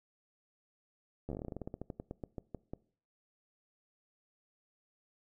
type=slowing click train; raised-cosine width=2 ms; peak=-27 dBFS; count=23; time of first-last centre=1.29-2.735 s; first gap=12 ms; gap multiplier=1.14; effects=noise-tail reverb RT60 0.5 s tail -22 dB re dry